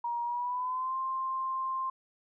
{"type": "tone with pitch glide", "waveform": "sine", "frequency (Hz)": [948, 1051.9], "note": ["A#5", "C6"], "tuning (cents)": [29, 9], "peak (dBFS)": -30, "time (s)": [0.04, 1.9], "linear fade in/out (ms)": 5, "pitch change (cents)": 180, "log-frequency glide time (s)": [0.23, 0.96], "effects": []}